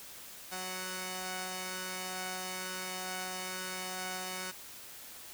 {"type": "tone pair together", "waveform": "5% pulse", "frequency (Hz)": [185, 741.1], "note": ["F#3", "F#5"], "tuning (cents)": [0, 3], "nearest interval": "2 octaves", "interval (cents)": 2403, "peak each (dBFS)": [-29, -29], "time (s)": [0.51, 4.52], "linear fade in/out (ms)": 20, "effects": ["white hiss -49 dBFS RMS until 5.33 s"]}